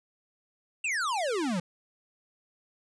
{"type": "exponential sweep", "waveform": "square", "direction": "down", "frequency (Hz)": [2794, 164.81], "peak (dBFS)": -28, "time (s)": [0.84, 1.6], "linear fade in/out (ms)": 5, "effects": ["resampled to 22050 Hz"]}